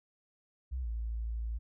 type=tone with pitch glide; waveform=sine; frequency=64 to 56.36 Hz; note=C2 to A1; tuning=-38 to +42 cents; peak=-33 dBFS; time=0.71-1.59 s; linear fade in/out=20 ms; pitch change=-220 cents; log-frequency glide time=0.82-0.87 s; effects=none